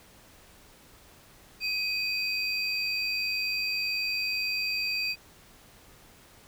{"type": "tone pair together", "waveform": "triangle", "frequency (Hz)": [2510, 4689], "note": ["D#7", "D8"], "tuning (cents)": [15, -4], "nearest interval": "major seventh", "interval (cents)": 1081, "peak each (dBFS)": [-28, -30], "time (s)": [1.6, 5.16], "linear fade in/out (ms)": 50, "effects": ["pink hiss -55 dBFS RMS until 6.47 s"]}